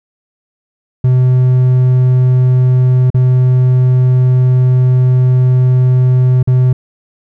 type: tone with dropouts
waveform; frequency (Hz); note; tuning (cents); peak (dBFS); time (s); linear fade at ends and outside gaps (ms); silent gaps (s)
triangle; 127.2; C3; -48; -4; 1.04-6.73; 5; 3.103-3.144 / 6.429-6.474
effects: none